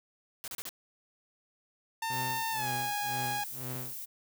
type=noise bursts; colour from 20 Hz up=white; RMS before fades=-40 dBFS; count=4; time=0.44-0.691 s; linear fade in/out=0 ms; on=38 ms; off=33 ms
type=tone with pitch glide; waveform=sawtooth; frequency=900 to 825.3 Hz; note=A5 to G#5; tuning=+39 to -11 cents; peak=-28 dBFS; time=2.02-3.44 s; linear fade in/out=5 ms; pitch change=-150 cents; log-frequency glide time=2.52-2.69 s
type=tone with tremolo; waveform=sawtooth; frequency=127.2 Hz; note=C3; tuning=48 cents flat; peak=-33 dBFS; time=2.1-3.98 s; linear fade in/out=2 ms; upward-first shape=sine; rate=2 Hz; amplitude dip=100%
type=noise; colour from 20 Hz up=violet; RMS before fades=-41 dBFS; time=2.11-4.06 s; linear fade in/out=20 ms
effects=none